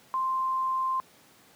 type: tone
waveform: sine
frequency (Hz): 1046.5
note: C6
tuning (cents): 0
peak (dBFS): -25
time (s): 0.14-1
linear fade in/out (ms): 0
effects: pink hiss -57 dBFS RMS until 1.55 s + high-pass 150 Hz 12 dB/octave